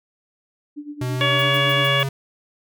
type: tone with tremolo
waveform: sine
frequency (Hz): 293.7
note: D4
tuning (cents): 0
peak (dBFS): -28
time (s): 0.76-1.88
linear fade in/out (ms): 20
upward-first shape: sine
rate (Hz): 8.9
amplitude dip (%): 80
type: tone with pitch glide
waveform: square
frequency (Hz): 125.7 to 136.29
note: B2 to C#3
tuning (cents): +31 to -29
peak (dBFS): -23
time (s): 1.01-2.09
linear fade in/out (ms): 5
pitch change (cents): +140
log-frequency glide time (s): 1.12-1.57
type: harmonic tone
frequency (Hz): 565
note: C#5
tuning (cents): +33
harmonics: 1 / 2 / 3 / 4 / 5 / 6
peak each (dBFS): -24 / -24 / -24 / -24 / -24 / -24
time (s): 1.21-2.03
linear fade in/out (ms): 0
type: noise bursts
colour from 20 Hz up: violet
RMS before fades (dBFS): -36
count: 5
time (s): 1.39-2.025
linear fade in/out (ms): 2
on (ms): 31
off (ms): 120
effects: none